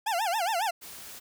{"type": "tone with vibrato", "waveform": "40% pulse", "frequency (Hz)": 784, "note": "G5", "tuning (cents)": 0, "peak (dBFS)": -25, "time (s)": [0.06, 0.71], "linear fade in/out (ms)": 10, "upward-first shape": "sine", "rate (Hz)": 7.3, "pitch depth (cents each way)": 260}
{"type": "noise", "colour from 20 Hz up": "white", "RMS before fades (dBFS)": -44, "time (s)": [0.81, 1.2], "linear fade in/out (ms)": 20}
{"effects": []}